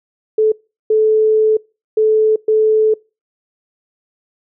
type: tone bursts at uneven times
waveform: sine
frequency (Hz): 434.6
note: A4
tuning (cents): -21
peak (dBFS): -9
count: 4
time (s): 0.38-0.52 / 0.9-1.57 / 1.97-2.36 / 2.48-2.94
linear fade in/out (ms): 5
effects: noise-tail reverb RT60 0.3 s tail -25 dB re dry